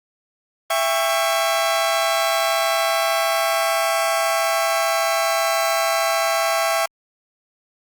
sawtooth chord, C# diminished, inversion first, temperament just, 665.2 / 798.3 / 1108.7 Hz, E5 / G5 / C#6, +16 / +31 / 0 cents, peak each -16 / -20 / -21 dBFS, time 0.7-6.86 s, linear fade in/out 5 ms, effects Opus 32 kbps

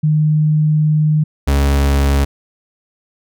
sine / 40% pulse tone pair in turn, 153.1 / 69.79 Hz, D#3 / C#2, -28 / +12 cents, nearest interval octave + major second, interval 1360 cents, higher first, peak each -10 dBFS, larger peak neither, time 0.03-1.24 / 1.47-2.25 s, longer first, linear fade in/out 10 ms, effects none

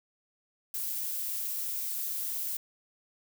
violet noise, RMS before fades -34 dBFS, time 0.74-2.57 s, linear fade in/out 2 ms, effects none

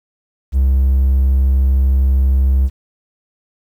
triangle tone, 66.5 Hz, C2, 29 cents sharp, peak -7 dBFS, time 0.52-2.7 s, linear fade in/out 50 ms, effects tanh soft clip ceiling -3 dBFS + 8-bit

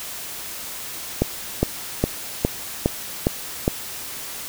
click train, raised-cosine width 2 ms, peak -3 dBFS, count 7, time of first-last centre 1.22-3.679 s, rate 2.44 Hz, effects white hiss -33 dBFS RMS until 4.48 s

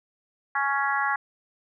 harmonic tone, 278.1 Hz, C#4, 6 cents sharp, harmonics 3 / 4 / 5 / 6 / 7, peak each -28 / -28 / -30 / -28 / -32 dBFS, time 0.55-1.16 s, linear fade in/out 5 ms, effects none

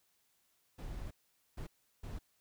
brown noise bursts at uneven times, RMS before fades -43 dBFS, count 3, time 0.78-1.11 / 1.57-1.67 / 2.03-2.19 s, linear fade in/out 10 ms, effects white hiss -75 dBFS RMS until 2.4 s

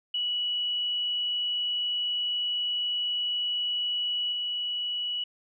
sine tone with level steps, 2938 Hz, F#7, 13 cents flat, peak -26 / -28 dBFS, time 0.14-5.24 s, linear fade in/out 5 ms, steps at 4.32 s, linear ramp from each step 5 ms, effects none

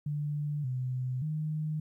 sine tone with pitch steps, 147.6 / 127.7 / 154.1 Hz, D3 / C3 / D#3, +9 / -42 / -16 cents, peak -30 dBFS, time 0.06-1.8 s, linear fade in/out 5 ms, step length 580 ms, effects 12-bit

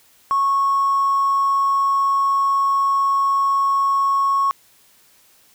triangle tone with hard clipping, 1101 Hz, C#6, 12 cents flat, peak -15 dBFS, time 0.31-4.51 s, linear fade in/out 0 ms, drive 3 dB, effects white hiss -54 dBFS RMS until 5.54 s

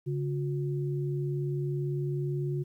sine tone pair together, 141.15 / 359.4 Hz, C#3 / F4, +32 / +50 cents, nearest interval octave + major third, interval 1618 cents, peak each -29 / -35 dBFS, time 0.06-2.64 s, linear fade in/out 20 ms, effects 11-bit

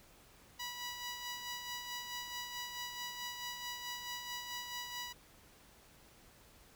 10% pulse tone with tremolo, 977 Hz, B5, 19 cents flat, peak -31 dBFS, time 0.59-5.13 s, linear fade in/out 10 ms, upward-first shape sine, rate 4.6 Hz, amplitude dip 45%, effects pink hiss -62 dBFS RMS until 6.75 s

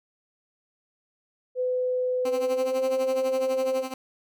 sine tone with pitch glide, 504 to 523.3 Hz, B4 to C5, +35 to 0 cents, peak -23 dBFS, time 1.55-3.85 s, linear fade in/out 50 ms, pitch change +65 cents, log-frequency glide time 2.35-2.83 s
15% pulse tone with tremolo, 261.6 Hz, C4, in tune, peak -23 dBFS, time 2.25-3.94 s, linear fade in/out 2 ms, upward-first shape sine, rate 12 Hz, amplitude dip 80%
effects none

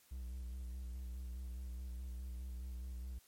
triangle tone with vibrato, 62.3 Hz, B1, 16 cents sharp, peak -40 dBFS, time 0.11-3.19 s, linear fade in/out 10 ms, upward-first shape square, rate 4.8 Hz, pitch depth 40 cents each way, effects white hiss -68 dBFS RMS until 3.27 s + MP3 64 kbps

